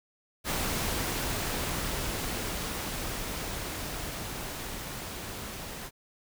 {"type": "noise with level ramp", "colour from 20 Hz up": "pink", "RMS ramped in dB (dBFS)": [-30, -40], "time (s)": [0.44, 5.91], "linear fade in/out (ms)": 50, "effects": []}